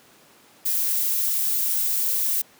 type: noise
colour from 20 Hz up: violet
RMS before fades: -23 dBFS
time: 0.65-2.42 s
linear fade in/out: 10 ms
effects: pink hiss -53 dBFS RMS until 2.59 s + high-pass 200 Hz 12 dB/octave